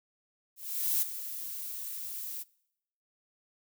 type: noise with ADSR envelope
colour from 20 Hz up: violet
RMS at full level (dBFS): -27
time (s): 0.56-2.44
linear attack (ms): 460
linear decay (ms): 16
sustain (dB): -12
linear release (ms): 26
effects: noise-tail reverb RT60 0.8 s tail -24 dB re dry